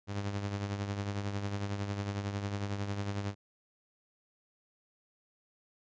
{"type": "tone with tremolo", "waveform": "sawtooth", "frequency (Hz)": 100.7, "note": "G2", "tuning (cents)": 47, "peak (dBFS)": -27, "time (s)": [0.07, 3.35], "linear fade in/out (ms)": 50, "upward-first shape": "triangle", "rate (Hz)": 11, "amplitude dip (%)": 60, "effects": ["resampled to 16000 Hz"]}